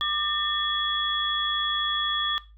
sine tone cluster, 1196 / 1803 / 3364 Hz, D6 / A6 / G#7, +31 / +42 / +22 cents, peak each -29 / -33 / -25 dBFS, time 0.01-2.38 s, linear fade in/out 0 ms, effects noise-tail reverb RT60 0.3 s tail -18 dB re dry + added 53 Hz sine -48 dBFS peak until 2.57 s

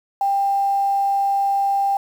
sine tone with quantisation, 793 Hz, G5, 20 cents sharp, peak -16 dBFS, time 0.21-1.97 s, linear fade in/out 2 ms, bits 7, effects none

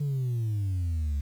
sine exponential sweep, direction down, 148 to 69.3 Hz, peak -23 dBFS, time 0-1.21 s, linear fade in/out 10 ms, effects tanh soft clip ceiling -25 dBFS + 9-bit

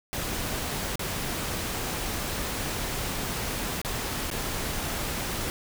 pink noise with dropouts, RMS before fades -31 dBFS, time 0.13-5.5 s, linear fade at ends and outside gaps 0 ms, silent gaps 0.956-0.994 / 3.816-3.848 / 4.302-4.313 s, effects none

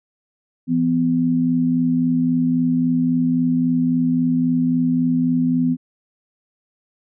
sine tone pair together, 167.9 / 251.6 Hz, E3 / B3, +32 / +32 cents, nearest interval perfect fifth, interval 700 cents, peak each -21 / -16 dBFS, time 0.67-5.77 s, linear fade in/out 50 ms, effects none

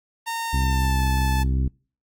sawtooth tone with pitch glide, 917 to 872.1 Hz, A#5 to A5, -29 to -16 cents, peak -22 dBFS, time 0.26-1.44 s, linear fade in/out 20 ms, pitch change -87 cents, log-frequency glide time 0.49-1.02 s
harmonic tone, 65.41 Hz, C2, in tune, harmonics 1 / 2 / 3 / 4 / 5 / 6, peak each -20 / -26 / -34 / -33 / -41 / -45 dBFS, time 0.53-1.68 s, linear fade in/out 5 ms
effects noise-tail reverb RT60 0.4 s tail -26 dB re dry + AAC 64 kbps

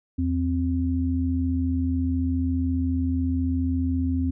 sine tone pair together, 82.41 / 261.6 Hz, E2 / C4, 0 / 0 cents, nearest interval octave + minor sixth, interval 2000 cents, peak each -24 dBFS, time 0.18-4.31 s, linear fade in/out 10 ms, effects none

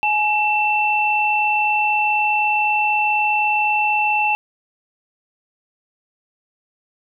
sine tone pair together, 843 / 2678 Hz, G#5 / E7, +26 / +27 cents, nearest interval octave + minor sixth, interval 2001 cents, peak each -18 dBFS, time 0.03-4.35 s, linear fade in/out 0 ms, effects none

